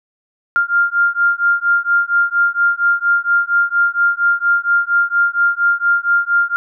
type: beating tone pair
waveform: sine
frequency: 1396.9 / 1401.2 Hz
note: F6 / F6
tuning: 0 / +5 cents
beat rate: 4.3 Hz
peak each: -15 dBFS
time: 0.56-6.56 s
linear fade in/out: 0 ms
effects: none